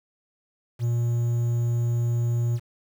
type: tone with quantisation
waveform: triangle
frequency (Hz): 118.7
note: A#2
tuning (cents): +32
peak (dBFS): -19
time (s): 0.79-2.6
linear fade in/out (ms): 50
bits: 8
effects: none

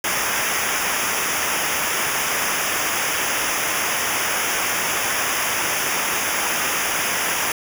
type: noise with comb filter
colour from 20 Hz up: pink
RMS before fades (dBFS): -22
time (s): 0.04-7.52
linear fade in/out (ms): 2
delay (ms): 0.24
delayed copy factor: -1
effects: none

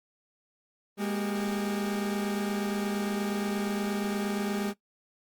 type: tone cluster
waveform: 40% pulse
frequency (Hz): 205.5 / 234 / 390.9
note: G#3 / A#3 / G4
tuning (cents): -18 / +7 / -5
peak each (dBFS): -29 / -37 / -35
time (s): 0.97-4.74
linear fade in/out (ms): 50
effects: noise-tail reverb RT60 0.1 s tail -18 dB re dry + Opus 32 kbps

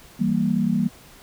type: chord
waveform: sine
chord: E diminished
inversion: none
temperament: equal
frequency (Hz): 164.81 / 196 / 233.1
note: E3 / G3 / Bb3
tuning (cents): 0 / 0 / 0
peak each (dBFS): -25 / -22 / -22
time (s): 0.19-0.89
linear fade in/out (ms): 20
effects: pink hiss -48 dBFS RMS until 1.22 s

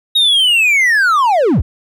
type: linear sweep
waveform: triangle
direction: down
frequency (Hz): 3793 to 34.65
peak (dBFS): -7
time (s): 0.15-1.62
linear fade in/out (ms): 10
effects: none

